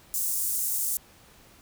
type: high-pass noise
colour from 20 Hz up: pink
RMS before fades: -28 dBFS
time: 0.14-0.97 s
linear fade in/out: 0 ms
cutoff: 7800 Hz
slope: 24 dB/octave
effects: pink hiss -55 dBFS RMS until 1.61 s